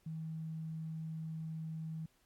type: tone with tanh clipping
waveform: triangle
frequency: 159.8 Hz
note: D#3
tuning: 47 cents sharp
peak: -39 dBFS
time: 0.06-2.06 s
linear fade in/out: 5 ms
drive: 3 dB
effects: pink hiss -73 dBFS RMS until 2.25 s + AAC 64 kbps